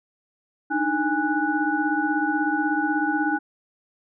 sine tone cluster, 297.4 / 313.7 / 822 / 1478 Hz, D4 / D#4 / G#5 / F#6, +22 / +14 / -18 / -2 cents, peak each -26 dBFS, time 0.7-3.39 s, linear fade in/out 20 ms, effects none

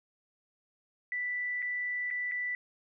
sine tone with dropouts, 1975.5 Hz, B6, in tune, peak -31 dBFS, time 1.12-2.55 s, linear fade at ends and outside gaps 1 ms, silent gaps 1.621-1.625 / 2.104-2.11 / 2.314-2.319 s, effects none

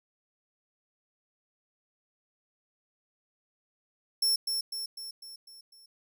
sawtooth tone with echo, 5400 Hz, E8, 41 cents sharp, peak -21 dBFS, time 4.22-4.36 s, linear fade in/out 5 ms, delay 250 ms, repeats 6, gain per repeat -5 dB, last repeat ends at 5.86 s, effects none

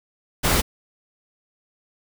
pink noise, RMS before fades -19 dBFS, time 0.43-0.62 s, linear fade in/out 20 ms, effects none

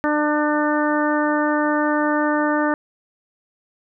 harmonic tone, 299.1 Hz, D4, 32 cents sharp, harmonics 1 / 2 / 3 / 4 / 5 / 6, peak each -20 / -23 / -25 / -26 / -27 / -28 dBFS, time 0.04-2.74 s, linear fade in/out 0 ms, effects none

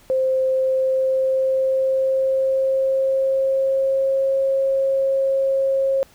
sine tone with pitch glide, 523.3 to 539.6 Hz, C5 to C#5, 0 to -47 cents, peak -16 dBFS, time 0.1-6.03 s, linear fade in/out 0 ms, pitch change +53 cents, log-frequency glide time 0.43-4.37 s, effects pink hiss -52 dBFS RMS until 6.14 s

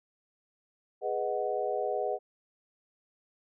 sine chord, G# minor seventh, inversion none, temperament equal, 415.3 / 493.9 / 622.3 / 740 Hz, G#4 / B4 / D#5 / F#5, 0 / 0 / 0 / 0 cents, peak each -34 / -34 / -34 / -34 dBFS, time 1.01-2.19 s, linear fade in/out 50 ms, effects none

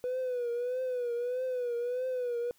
triangle tone with vibrato, 493.9 Hz, B4, in tune, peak -27 dBFS, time 0.04-2.51 s, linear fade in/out 0 ms, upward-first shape triangle, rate 1.6 Hz, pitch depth 85 cents each way, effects tanh soft clip ceiling -26 dBFS + white hiss -67 dBFS RMS until 2.58 s

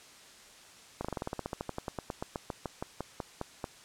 slowing click train, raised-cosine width 1 ms, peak -20 dBFS, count 26, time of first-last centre 1.01-3.642 s, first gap 36 ms, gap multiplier 1.08, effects white hiss -54 dBFS RMS until 3.84 s + low-pass 8000 Hz 12 dB/octave

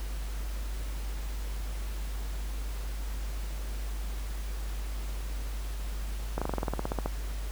slowing click train, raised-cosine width 1 ms, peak -16 dBFS, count 14, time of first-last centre 6.38-7.06 s, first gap 36 ms, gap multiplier 1.06, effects added 50 Hz sine -32 dBFS peak until 7.51 s + pink hiss -46 dBFS RMS until 7.51 s

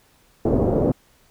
white low-pass noise, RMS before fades -19 dBFS, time 0.45-0.92 s, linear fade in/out 5 ms, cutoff 540 Hz, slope 24 dB/octave, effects pink hiss -58 dBFS RMS until 1.3 s

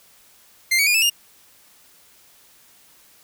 sawtooth tone with pitch steps, 2093 / 2256 / 2432 / 2622 / 2826 Hz, C7 / C#7 / D#7 / E7 / F7, 0 / +30 / -40 / -10 / +20 cents, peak -12 dBFS, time 0.71-1.1 s, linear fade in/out 10 ms, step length 78 ms, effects white hiss -53 dBFS RMS until 3.23 s

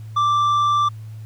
sine tone with tanh clipping, 1174.7 Hz, D6, in tune, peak -16 dBFS, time 0.16-0.89 s, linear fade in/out 10 ms, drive 6 dB, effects added 109 Hz sine -32 dBFS peak until 1.25 s + pink hiss -55 dBFS RMS until 1.25 s

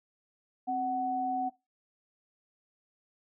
sine tone pair together, 262.8 / 746.1 Hz, C4 / F#5, +8 / +14 cents, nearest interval octave + tritone, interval 1806 cents, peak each -36 / -29 dBFS, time 0.67-1.5 s, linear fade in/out 20 ms, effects noise-tail reverb RT60 0.2 s tail -18 dB re dry

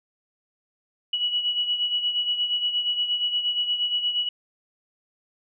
sine beating tone pair, 2931 / 2939.5 Hz, F#7 / F#7, -17 / -12 cents, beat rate 8.5 Hz, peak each -23 / -30 dBFS, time 1.13-4.29 s, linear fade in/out 5 ms, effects none

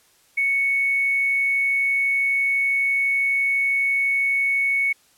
triangle tone with hard clipping, 2217 Hz, C#7, in tune, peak -18 dBFS, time 0.37-4.93 s, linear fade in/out 10 ms, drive 3 dB, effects white hiss -58 dBFS RMS until 5.17 s + low-pass 12000 Hz 12 dB/octave

